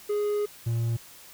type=tone pair in turn; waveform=triangle; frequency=415.3 / 116.07 Hz; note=G#4 / A#2; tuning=0 / -7 cents; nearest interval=octave + minor seventh; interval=2207 cents; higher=first; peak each=-22 dBFS; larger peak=neither; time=0.09-0.46 / 0.66-0.97 s; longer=first; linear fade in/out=10 ms; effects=white hiss -49 dBFS RMS until 1.33 s